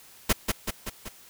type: noise with echo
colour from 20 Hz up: pink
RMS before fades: -21 dBFS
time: 0.29-0.33 s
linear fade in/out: 10 ms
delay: 190 ms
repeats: 4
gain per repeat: -4 dB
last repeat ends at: 1.09 s
effects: white hiss -52 dBFS RMS until 1.29 s